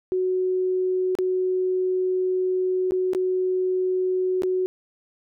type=tone with dropouts; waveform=sine; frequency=370 Hz; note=F#4; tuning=in tune; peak=-20 dBFS; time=0.12-4.66 s; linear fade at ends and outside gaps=0 ms; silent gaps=1.152-1.187 / 2.909-2.92 / 3.134-3.149 / 4.421-4.434 s; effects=none